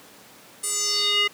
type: tone with band-pass filter sweep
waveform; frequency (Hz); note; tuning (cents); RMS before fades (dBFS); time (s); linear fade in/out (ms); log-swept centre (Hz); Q
square; 411; G#4; -18; -23; 0.63-1.28; 10; 9500 to 2400; 4.8
effects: pink hiss -48 dBFS RMS until 1.33 s + high-pass 200 Hz 12 dB/octave

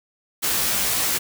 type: noise with comb filter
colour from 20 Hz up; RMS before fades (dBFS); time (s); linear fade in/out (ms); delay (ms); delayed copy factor
white; -22; 0.42-1.19; 20; 16; +0.8
effects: none

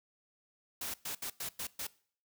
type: noise bursts at uneven times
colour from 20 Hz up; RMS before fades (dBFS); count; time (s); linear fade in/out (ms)
white; -39; 6; 0.81-0.94 / 1.05-1.15 / 1.22-1.3 / 1.4-1.49 / 1.59-1.67 / 1.79-1.87; 5
effects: noise-tail reverb RT60 0.5 s tail -21 dB re dry

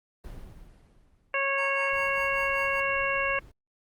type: noise with exponential decay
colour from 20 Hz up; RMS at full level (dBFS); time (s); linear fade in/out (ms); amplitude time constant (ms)
brown; -39; 0.24-1.85; 2; 350
type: harmonic tone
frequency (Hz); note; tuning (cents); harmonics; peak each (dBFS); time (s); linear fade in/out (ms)
550; C#5; -14; 1 / 2 / 3 / 4 / 5; -31 / -31 / -31 / -31 / -31; 1.34-3.39; 2
type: tone with tremolo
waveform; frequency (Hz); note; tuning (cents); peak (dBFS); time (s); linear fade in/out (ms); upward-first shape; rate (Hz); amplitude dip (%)
square; 932.3; A#5; 0; -39; 1.58-2.8; 0; sine; 5.1; 80
type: noise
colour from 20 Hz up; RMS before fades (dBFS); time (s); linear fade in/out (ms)
brown; -48; 1.91-3.52; 20
effects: Opus 24 kbps

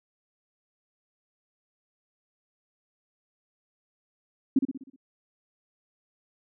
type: tone with echo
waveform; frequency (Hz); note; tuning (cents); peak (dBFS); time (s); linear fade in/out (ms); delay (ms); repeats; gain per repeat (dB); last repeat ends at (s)
sine; 267.6; C4; +39; -16; 4.56-4.59; 5; 62; 6; -6; 4.962
effects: none

